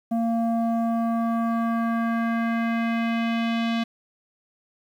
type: tone with low-pass filter sweep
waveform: square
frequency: 230 Hz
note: A#3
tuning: 23 cents flat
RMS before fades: -24 dBFS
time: 0.11-3.84 s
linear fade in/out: 10 ms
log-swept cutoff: 600 to 3500 Hz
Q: 2
effects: 9-bit